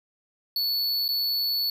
square tone with dropouts, 4435 Hz, C#8, in tune, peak -24 dBFS, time 0.56-1.7 s, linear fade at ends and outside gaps 2 ms, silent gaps 1.081-1.088 s, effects none

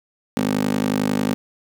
15% pulse tone with high-pass filter, 51.1 Hz, G#1, 27 cents flat, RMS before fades -21 dBFS, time 0.37-1.34 s, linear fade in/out 0 ms, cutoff 250 Hz, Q 3, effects none

